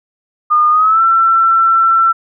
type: tone with pitch glide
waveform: sine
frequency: 1218 to 1343.7 Hz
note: D#6 to E6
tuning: -37 to +33 cents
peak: -7 dBFS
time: 0.5-2.13 s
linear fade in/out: 20 ms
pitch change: +170 cents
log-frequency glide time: 0.7-1.02 s
effects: none